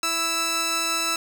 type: tone pair together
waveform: 10% pulse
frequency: 331.2 / 1319.1 Hz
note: E4 / E6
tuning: +8 / +1 cents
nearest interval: 2 octaves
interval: 2393 cents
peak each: -23 / -15 dBFS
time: 0.03-1.16 s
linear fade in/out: 2 ms
effects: none